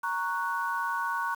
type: chord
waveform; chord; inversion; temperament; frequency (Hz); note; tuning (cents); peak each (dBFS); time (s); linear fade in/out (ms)
sine; F# major; first; equal; 932.3 / 1108.7 / 1480; A#5 / C#6 / F#6; 0 / 0 / 0; -32; 0.03-1.35; 10
effects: 8-bit